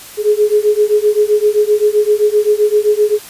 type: beating tone pair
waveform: sine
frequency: 416.4 / 424.1 Hz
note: G#4 / G#4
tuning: +5 / +36 cents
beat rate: 7.7 Hz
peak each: -12 dBFS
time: 0.17-3.19 s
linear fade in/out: 50 ms
effects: white hiss -34 dBFS RMS until 3.29 s + resampled to 32000 Hz